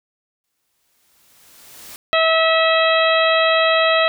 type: noise with exponential growth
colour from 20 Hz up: white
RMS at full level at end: -36 dBFS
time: 0.44-1.96 s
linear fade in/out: 0 ms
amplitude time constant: 330 ms
type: harmonic tone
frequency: 648 Hz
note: E5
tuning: 30 cents flat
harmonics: 1 / 2 / 3 / 4 / 5 / 6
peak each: -16 / -19 / -21 / -22 / -23 / -24 dBFS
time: 2.13-4.08 s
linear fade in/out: 0 ms
effects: none